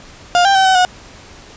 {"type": "tone with pitch steps", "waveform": "35% pulse", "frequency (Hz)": [707, 789, 767, 757, 729], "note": ["F5", "G5", "G5", "F#5", "F#5"], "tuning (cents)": [21, 11, -38, 39, -26], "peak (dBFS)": -7, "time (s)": [0.35, 0.85], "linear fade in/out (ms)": 0, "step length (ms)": 100, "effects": ["pink hiss -39 dBFS RMS until 1.56 s", "resampled to 16000 Hz"]}